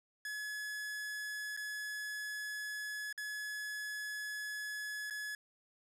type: tone with dropouts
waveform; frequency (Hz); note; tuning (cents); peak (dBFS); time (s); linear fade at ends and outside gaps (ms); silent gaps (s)
45% pulse; 1700; G#6; +40; -39; 0.25-5.35; 2; 1.566-1.573 / 3.127-3.177 / 5.1-5.107
effects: resampled to 32000 Hz + 13-bit